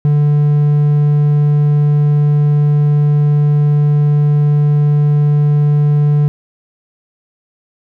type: tone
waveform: triangle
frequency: 147.1 Hz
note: D3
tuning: 3 cents sharp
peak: -6 dBFS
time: 0.05-6.28 s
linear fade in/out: 0 ms
effects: none